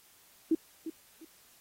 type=tone with echo; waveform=sine; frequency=323.2 Hz; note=E4; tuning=34 cents flat; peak=-22 dBFS; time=0.51-0.55 s; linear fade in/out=5 ms; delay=350 ms; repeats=2; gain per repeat=-12 dB; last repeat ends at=1.25 s; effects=white hiss -61 dBFS RMS until 1.6 s + AAC 48 kbps